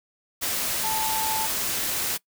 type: tone in noise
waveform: sine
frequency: 880 Hz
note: A5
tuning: in tune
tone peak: -27 dBFS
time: 0.83-1.47 s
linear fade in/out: 20 ms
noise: white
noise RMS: -27 dBFS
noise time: 0.41-2.18 s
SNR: -3 dB
effects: noise-tail reverb RT60 0.1 s tail -22 dB re dry